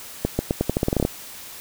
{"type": "accelerating click train", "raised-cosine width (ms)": 2, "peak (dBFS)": -6, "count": 13, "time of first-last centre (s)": [0.25, 1.051], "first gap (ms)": 140, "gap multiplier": 0.85, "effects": ["white hiss -39 dBFS RMS until 1.6 s"]}